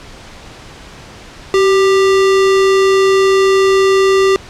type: tone with sample-and-hold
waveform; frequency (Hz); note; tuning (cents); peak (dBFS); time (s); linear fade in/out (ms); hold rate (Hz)
sine; 385.3; G4; -30; -7; 1.54-4.36; 0; 1575
effects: pink hiss -35 dBFS RMS until 4.49 s + low-pass 6000 Hz 12 dB/octave